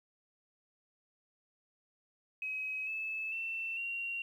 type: tone with pitch steps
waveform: sine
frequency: 2543 / 2611 / 2682 / 2754 Hz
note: D#7 / E7 / E7 / F7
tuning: +37 / -17 / +29 / -25 cents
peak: -35 dBFS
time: 2.42-4.22 s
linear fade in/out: 2 ms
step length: 450 ms
effects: 11-bit